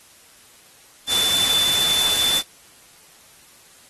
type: tone in noise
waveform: sine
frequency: 3517 Hz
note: A7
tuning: 1 cent flat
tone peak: -18 dBFS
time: 1.07-2.43 s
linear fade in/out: 50 ms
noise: white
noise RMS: -23 dBFS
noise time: 1.07-2.43 s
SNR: +2 dB
effects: white hiss -50 dBFS RMS until 3.89 s + AAC 32 kbps